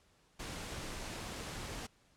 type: noise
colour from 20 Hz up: pink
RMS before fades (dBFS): -43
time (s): 0.39-1.87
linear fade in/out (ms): 10
effects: pink hiss -69 dBFS RMS until 2.16 s + low-pass 9000 Hz 12 dB/octave